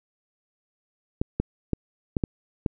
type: clicks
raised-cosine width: 3 ms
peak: -10 dBFS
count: 6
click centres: 1.215 / 1.4 / 1.733 / 2.168 / 2.238 / 2.662 s
effects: none